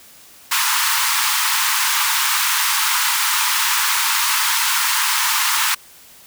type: high-pass noise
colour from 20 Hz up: pink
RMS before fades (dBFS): -18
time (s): 0.51-5.75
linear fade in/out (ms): 10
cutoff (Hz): 880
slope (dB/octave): 96
effects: white hiss -45 dBFS RMS until 6.26 s